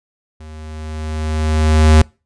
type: tone with level ramp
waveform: square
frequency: 77.78 Hz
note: D#2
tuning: in tune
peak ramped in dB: -34 to -5 dBFS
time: 0.4-2.02 s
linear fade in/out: 5 ms
effects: noise-tail reverb RT60 0.3 s tail -26 dB re dry + resampled to 22050 Hz